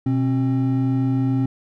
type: tone pair together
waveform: triangle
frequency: 124.84 / 266.9 Hz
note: B2 / C4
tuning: +19 / +35 cents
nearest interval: octave + minor second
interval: 1316 cents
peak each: -18 dBFS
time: 0.06-1.46 s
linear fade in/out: 5 ms
effects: none